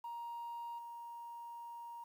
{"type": "tone with level steps", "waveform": "sine", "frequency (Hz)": 940, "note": "A#5", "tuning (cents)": 14, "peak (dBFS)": [-40, -45], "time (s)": [0.04, 2.04], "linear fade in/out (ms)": 5, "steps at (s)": 0.78, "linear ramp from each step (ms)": 10, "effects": ["tanh soft clip ceiling -40 dBFS", "11-bit"]}